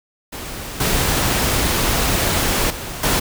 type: noise with level steps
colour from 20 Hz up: pink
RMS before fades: -30 / -18 / -29 / -17 dBFS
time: 0.32-3.2 s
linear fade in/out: 10 ms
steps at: 0.8 / 2.7 / 3.03 s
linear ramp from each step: 5 ms
effects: none